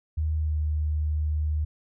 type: tone with pitch glide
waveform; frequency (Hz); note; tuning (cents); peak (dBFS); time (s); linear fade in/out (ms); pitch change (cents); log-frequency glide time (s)
sine; 77.78 to 76.22; D#2 to D#2; 0 to -35; -23; 0.17-1.65; 10; -35; 0.37-0.59
effects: none